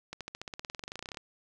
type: accelerating click train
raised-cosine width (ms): 0.2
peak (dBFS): -22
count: 23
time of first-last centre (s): 0.13-1.172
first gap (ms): 77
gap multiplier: 0.95
effects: none